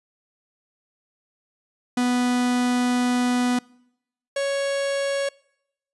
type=tone pair in turn; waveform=45% pulse; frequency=246.9 / 555.4 Hz; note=B3 / C#5; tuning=0 / +3 cents; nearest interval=octave + major second; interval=1403 cents; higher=second; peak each=-19 / -22 dBFS; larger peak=first; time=1.97-3.59 / 4.36-5.29 s; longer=first; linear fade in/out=5 ms; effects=noise-tail reverb RT60 0.8 s tail -25 dB re dry + resampled to 24000 Hz